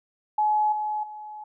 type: tone with level steps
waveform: sine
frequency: 849 Hz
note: G#5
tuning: 38 cents sharp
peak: -19 / -25 / -36 dBFS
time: 0.38-1.44 s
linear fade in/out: 5 ms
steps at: 0.72 / 1.03 s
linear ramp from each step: 5 ms
effects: none